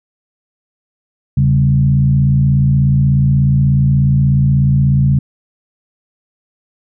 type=tone with frequency modulation; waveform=sine; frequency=136.3 Hz; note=C#3; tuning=29 cents flat; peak=-8 dBFS; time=1.37-5.19 s; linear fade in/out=5 ms; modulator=56.6 Hz; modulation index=0.77; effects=none